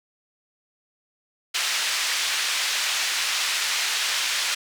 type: band-pass noise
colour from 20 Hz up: pink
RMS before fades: -25 dBFS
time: 1.54-4.55 s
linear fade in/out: 10 ms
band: 2000 to 6500 Hz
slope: 12 dB/octave
effects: none